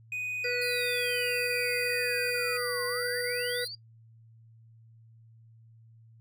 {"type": "tone with pitch glide", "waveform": "triangle", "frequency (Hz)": [2489, 2463], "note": ["D#7", "D#7"], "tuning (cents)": [0, -18], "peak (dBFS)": -30, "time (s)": [0.12, 2.57], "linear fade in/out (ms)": 2, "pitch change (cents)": -18, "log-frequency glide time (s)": [2.14, 2.38]}
{"type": "exponential two-way sweep", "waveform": "sine", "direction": "down then up", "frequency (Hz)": [4800, 1050, 4800], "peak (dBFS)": -38, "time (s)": [0.44, 3.75], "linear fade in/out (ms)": 2, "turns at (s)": 2.86}
{"type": "harmonic tone", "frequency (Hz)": 490, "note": "B4", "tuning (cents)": -14, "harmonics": [1, 3, 4], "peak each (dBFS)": [-32, -37, -36], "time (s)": [0.44, 3.65], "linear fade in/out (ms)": 10}
{"type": "tone", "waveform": "sawtooth", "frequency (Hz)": 4699, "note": "D8", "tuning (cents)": 0, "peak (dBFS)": -33, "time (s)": [0.61, 3.68], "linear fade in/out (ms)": 10}
{"effects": ["noise-tail reverb RT60 0.1 s tail -21 dB re dry", "added 113 Hz sine -53 dBFS peak until 6.2 s"]}